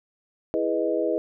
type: chord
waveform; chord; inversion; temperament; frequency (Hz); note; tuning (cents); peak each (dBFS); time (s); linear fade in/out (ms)
sine; E major seventh; none; equal; 329.6 / 415.3 / 493.9 / 622.3; E4 / G#4 / B4 / D#5; 0 / 0 / 0 / 0; -27 / -28 / -27 / -27; 0.54-1.18; 0
effects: none